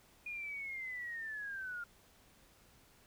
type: linear sweep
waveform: sine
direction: down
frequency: 2452 to 1396.9 Hz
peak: -40 dBFS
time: 0.26-1.84 s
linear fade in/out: 5 ms
effects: pink hiss -65 dBFS RMS until 3.06 s